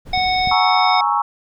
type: noise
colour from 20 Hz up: brown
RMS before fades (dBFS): -34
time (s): 0.05-0.54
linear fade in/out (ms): 20
type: harmonic tone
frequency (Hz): 740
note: F#5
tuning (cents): 0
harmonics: 1 / 3 / 5 / 7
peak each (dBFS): -17 / -22 / -24 / -25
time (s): 0.13-1.01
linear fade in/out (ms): 5
type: clicks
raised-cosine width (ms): 5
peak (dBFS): -19 / -15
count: 2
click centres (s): 0.176 / 0.474
type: chord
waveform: sine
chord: A# half-diminished seventh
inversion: third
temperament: equal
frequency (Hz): 830.6 / 932.3 / 1108.7 / 1318.5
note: G#5 / A#5 / C#6 / E6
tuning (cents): 0 / 0 / 0 / 0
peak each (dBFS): -20 / -20 / -19 / -23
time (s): 0.51-1.22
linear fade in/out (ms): 5
effects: none